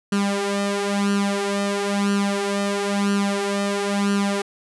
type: tone with flanger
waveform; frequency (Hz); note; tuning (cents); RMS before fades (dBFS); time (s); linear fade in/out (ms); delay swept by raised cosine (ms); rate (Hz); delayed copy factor
sawtooth; 200.7; G3; +41; -22; 0.12-4.42; 5; 0.68 to 3.38; 1; +0.75
effects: resampled to 24000 Hz